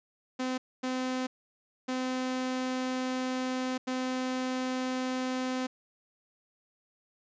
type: tone bursts at uneven times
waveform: sawtooth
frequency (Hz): 256.6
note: C4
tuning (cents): -34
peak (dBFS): -26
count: 4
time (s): 0.39-0.58 / 0.83-1.27 / 1.88-3.78 / 3.87-5.67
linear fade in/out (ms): 10
effects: resampled to 16000 Hz